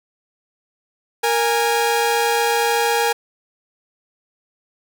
sawtooth tone pair together, 466.2 / 824.2 Hz, A#4 / G#5, 0 / -13 cents, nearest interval minor seventh, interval 987 cents, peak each -15 dBFS, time 1.23-3.13 s, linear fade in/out 10 ms, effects none

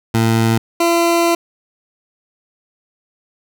20% pulse tone pair in turn, 113.3 / 339.5 Hz, A#2 / F4, -49 / -49 cents, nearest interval octave + perfect fifth, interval 1900 cents, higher second, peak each -7 dBFS, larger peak neither, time 0.14-0.58 / 0.8-1.35 s, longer second, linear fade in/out 5 ms, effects none

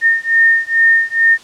sine beating tone pair, 1824 / 1826.3 Hz, A#6 / A#6, -38 / -36 cents, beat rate 2.3 Hz, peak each -12 dBFS, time 0.01-1.38 s, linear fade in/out 50 ms, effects white hiss -40 dBFS RMS until 1.43 s + low-pass 6000 Hz 12 dB/octave

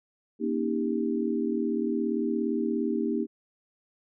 sine tone cluster, 236.2 / 276.7 / 313.7 / 396.9 Hz, A#3 / C#4 / D#4 / G4, +23 / -3 / +14 / +22 cents, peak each -29 / -34 / -30 / -31 dBFS, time 0.39-3.27 s, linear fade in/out 50 ms, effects none

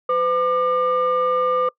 sine tone pair together, 506.6 / 1199 Hz, B4 / D6, +44 / +36 cents, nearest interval octave + minor third, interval 1492 cents, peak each -18 dBFS, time 0.09-1.69 s, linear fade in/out 5 ms, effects noise-tail reverb RT60 0.1 s tail -23 dB re dry + tanh soft clip ceiling -12 dBFS

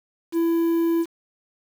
triangle tone with quantisation, 333.6 Hz, E4, 21 cents sharp, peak -16 dBFS, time 0.32-1.06 s, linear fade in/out 50 ms, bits 7, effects none

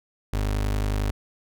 30% pulse tone, 51 Hz, G#1, 31 cents flat, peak -20 dBFS, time 0.33-1.11 s, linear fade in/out 5 ms, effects none

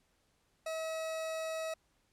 40% pulse tone, 642 Hz, E5, 46 cents flat, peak -35 dBFS, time 0.66-1.74 s, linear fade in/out 5 ms, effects pink hiss -74 dBFS RMS until 2.12 s + low-pass 11000 Hz 12 dB/octave

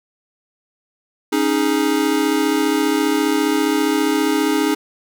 square chord, C# suspended second, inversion none, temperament equal with one note detuned, 276.2 / 311.1 / 415.3 Hz, C#4 / D#4 / G#4, -6 / 0 / 0 cents, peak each -21 / -19 / -22 dBFS, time 1.32-4.75 s, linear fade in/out 10 ms, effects none

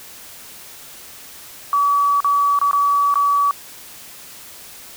sine tone with dropouts, 1142 Hz, D6, 49 cents flat, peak -13 dBFS, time 1.73-3.51 s, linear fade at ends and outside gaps 1 ms, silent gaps 2.204-2.245 / 2.589-2.614 / 2.712-2.731 / 3.141-3.156 s, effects white hiss -39 dBFS RMS until 4.96 s

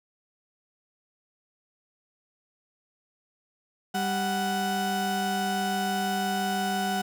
35% pulse tone pair together, 196.8 / 741.2 Hz, G3 / F#5, +7 / +3 cents, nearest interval octave + major seventh, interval 2296 cents, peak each -28 / -26 dBFS, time 3.94-7.02 s, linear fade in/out 10 ms, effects none

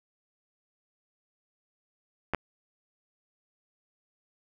clicks, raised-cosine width 0.5 ms, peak -14 / -12 dBFS, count 2, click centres 2.336 / 2.347 s, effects none

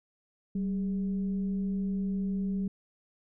sine tone with frequency modulation, 192.8 Hz, G3, 28 cents flat, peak -28 dBFS, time 0.55-2.68 s, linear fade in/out 5 ms, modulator 219 Hz, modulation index 0.28, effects none

